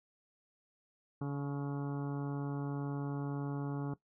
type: harmonic tone with a mistuned harmonic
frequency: 141.7 Hz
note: C#3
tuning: 38 cents sharp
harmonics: 1 / 2 / 3 / 4 / 5 / 6 / 7 / 8 / 9 / 10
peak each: -36 / -39 / -46 / -54 / -54 / -51 / -61 / -53 / -58 / -58 dBFS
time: 1.21-3.94 s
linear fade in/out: 5 ms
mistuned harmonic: 8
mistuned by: -36 cents
effects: noise-tail reverb RT60 0.1 s tail -17 dB re dry